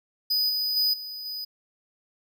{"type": "tone with level steps", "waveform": "square", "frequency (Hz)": 4978, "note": "D#8", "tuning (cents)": 0, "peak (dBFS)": [-22, -25, -21, -35, -32], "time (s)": [0.3, 1.45], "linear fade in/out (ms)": 10, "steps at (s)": [0.49, 0.76, 0.93, 1.25], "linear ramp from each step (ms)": 10, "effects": []}